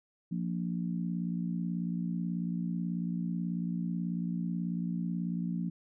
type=harmonic tone; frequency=58.27 Hz; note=A#1; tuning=in tune; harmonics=3 / 4 / 5; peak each=-32 / -37 / -43 dBFS; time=0.31-5.7 s; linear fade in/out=10 ms; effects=none